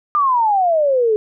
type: exponential sweep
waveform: sine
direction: down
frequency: 1217 to 417.8 Hz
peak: -12 dBFS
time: 0.15-1.16 s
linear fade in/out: 0 ms
effects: none